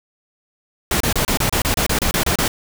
pink noise bursts, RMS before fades -18 dBFS, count 13, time 0.91-2.48 s, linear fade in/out 2 ms, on 94 ms, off 29 ms, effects none

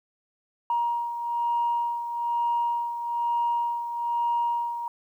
sine beating tone pair, 945 / 946.1 Hz, A#5 / A#5, +23 / +25 cents, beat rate 1.1 Hz, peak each -24 / -31 dBFS, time 0.7-4.88 s, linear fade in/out 2 ms, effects tanh soft clip ceiling -17 dBFS + 10-bit

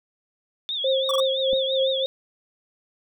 sine tone with vibrato, 3520 Hz, A7, in tune, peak -25 dBFS, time 0.69-2.06 s, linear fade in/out 0 ms, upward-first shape triangle, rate 6 Hz, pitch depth 140 cents each way
sine tone with tremolo, 531 Hz, C5, 25 cents sharp, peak -18 dBFS, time 0.84-2.06 s, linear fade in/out 5 ms, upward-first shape triangle, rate 3.3 Hz, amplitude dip 60%
square tone bursts, 1141 Hz, C#6, 50 cents sharp, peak -25 dBFS, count 3, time 1.09-1.202 s, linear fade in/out 2 ms, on 22 ms, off 23 ms
clicks, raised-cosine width 2 ms, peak -24 dBFS, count 2, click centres 1.53 / 1.534 s
effects none

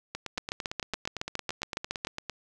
two click trains, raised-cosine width 0.2 ms, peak -13 / -17 dBFS, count 13 / 20, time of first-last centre 0.38-2.049 / 0.15-2.297 s, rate 7.19 / 8.85 Hz, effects none

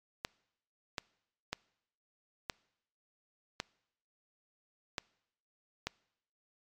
clicks, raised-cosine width 0.2 ms, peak -17 dBFS, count 7, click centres 0.249 / 0.982 / 1.53 / 2.498 / 3.601 / 4.982 / 5.87 s, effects noise-tail reverb RT60 0.8 s tail -24 dB re dry + MP3 96 kbps

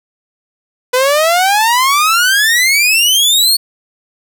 sawtooth exponential sweep, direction up, 493.9 to 4435 Hz, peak -5 dBFS, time 0.93-3.57 s, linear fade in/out 10 ms, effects none

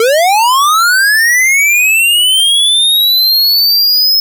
square linear sweep, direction up, 433.3 to 5190 Hz, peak -7 dBFS, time 0-4.2 s, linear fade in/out 2 ms, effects none

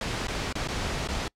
pink noise with dropouts, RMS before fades -30 dBFS, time 0.01-1.28 s, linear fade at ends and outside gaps 2 ms, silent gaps 0.271-0.282 / 0.527-0.553 / 0.675-0.685 / 1.075-1.086 s, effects noise-tail reverb RT60 0.1 s tail -25 dB re dry + low-pass 6000 Hz 12 dB/octave

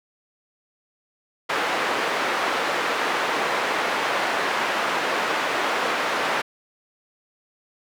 white band-pass noise, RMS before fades -24 dBFS, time 1.49-6.42 s, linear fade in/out 10 ms, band 360 to 1700 Hz, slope 12 dB/octave, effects none

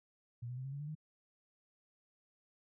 sine tone with pitch steps, 119.3 / 124.51 / 129.95 / 135.62 / 141.54 / 147.73 / 154.18 Hz, A#2 / B2 / C3 / C#3 / C#3 / D3 / D#3, +41 / +15 / -11 / -38 / +36 / +11 / -15 cents, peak -40 dBFS, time 0.42-0.952 s, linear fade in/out 10 ms, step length 76 ms, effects none

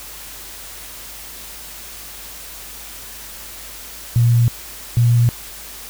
sine tone pair in turn, 118.6 / 119.09 Hz, A#2 / A#2, +30 / +37 cents, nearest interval unison, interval 7 cents, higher second, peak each -10 dBFS, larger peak neither, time 4.16-4.48 / 4.97-5.29 s, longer neither, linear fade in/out 0 ms, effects added 50 Hz sine -44 dBFS peak until 5.89 s + white hiss -35 dBFS RMS until 5.89 s

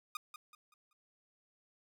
sawtooth tone with echo, 1228 Hz, D#6, 23 cents flat, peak -34 dBFS, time 0.15-0.17 s, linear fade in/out 2 ms, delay 190 ms, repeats 4, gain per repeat -9 dB, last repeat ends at 0.93 s, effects none

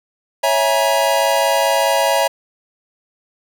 square chord, A# half-diminished seventh, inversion first, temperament equal with one note detuned, 554.4 / 659.3 / 830.6 / 953.6 Hz, C#5 / E5 / G#5 / A#5, 0 / 0 / 0 / +39 cents, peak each -19 / -19 / -22 / -20 dBFS, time 0.43-2.28 s, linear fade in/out 10 ms, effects none

